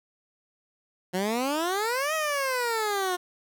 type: exponential two-way sweep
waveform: 15% pulse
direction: up then down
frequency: 177.2 to 642 to 354.2 Hz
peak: -19 dBFS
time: 1.13-3.17 s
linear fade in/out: 20 ms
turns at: 2.14 s
effects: none